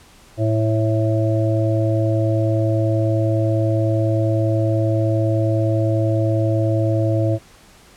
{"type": "harmonic tone", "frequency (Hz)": 110, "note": "A2", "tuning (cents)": 0, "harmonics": [1, 3, 5, 6], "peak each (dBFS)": [-17, -22, -24, -25], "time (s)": [0.37, 7.39], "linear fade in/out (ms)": 50, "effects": ["pink hiss -48 dBFS RMS until 7.96 s", "low-pass 11000 Hz 12 dB/octave"]}